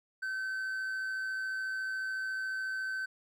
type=tone with amplitude modulation; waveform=triangle; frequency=1535 Hz; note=G6; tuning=37 cents flat; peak=-30 dBFS; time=0.22-3.06 s; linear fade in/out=10 ms; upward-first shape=sine; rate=114 Hz; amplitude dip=30%; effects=none